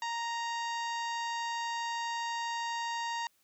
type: harmonic tone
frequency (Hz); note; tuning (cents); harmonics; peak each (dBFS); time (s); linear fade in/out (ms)
932.3; A#5; 0; 1 / 2 / 3 / 4 / 5 / 6 / 7 / 8; -34 / -40 / -45 / -46 / -47 / -52 / -50 / -54; 0.02-3.27; 2
effects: white hiss -71 dBFS RMS until 3.43 s